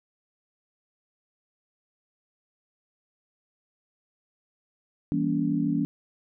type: chord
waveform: sine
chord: E diminished seventh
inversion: none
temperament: just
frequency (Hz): 164.81 / 197.78 / 237.3 / 284.8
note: E3 / G3 / Bb3 / Db4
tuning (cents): 0 / +16 / +31 / +47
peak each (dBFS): -29 / -31 / -29 / -26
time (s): 5.12-5.85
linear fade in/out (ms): 0
effects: none